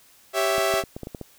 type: chord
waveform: sawtooth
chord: C# diminished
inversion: second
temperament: equal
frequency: 392 / 554.4 / 659.3 Hz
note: G4 / C#5 / E5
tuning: 0 / 0 / 0 cents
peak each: -22 / -24 / -19 dBFS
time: 0.33-0.84 s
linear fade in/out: 50 ms
type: clicks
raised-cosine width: 2 ms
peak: -20 dBFS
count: 8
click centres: 0.582 / 0.739 / 0.838 / 0.965 / 1.033 / 1.071 / 1.148 / 1.213 s
effects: white hiss -55 dBFS RMS until 1.38 s